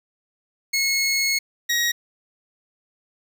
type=tone pair in turn; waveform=20% pulse; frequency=2178 / 1894.1 Hz; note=C#7 / A#6; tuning=-31 / +27 cents; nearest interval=major second; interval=242 cents; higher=first; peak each=-14 dBFS; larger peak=neither; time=0.73-1.39 / 1.69-1.92 s; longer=first; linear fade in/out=10 ms; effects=9-bit